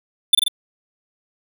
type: tone with echo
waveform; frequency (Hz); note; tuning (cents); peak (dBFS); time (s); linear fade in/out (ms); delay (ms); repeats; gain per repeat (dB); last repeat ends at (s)
square; 3534; A7; +7; -8; 0.33-0.35; 5; 44; 3; -3; 0.482
effects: none